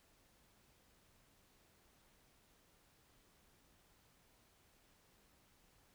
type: silence
effects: pink hiss -71 dBFS RMS until 5.94 s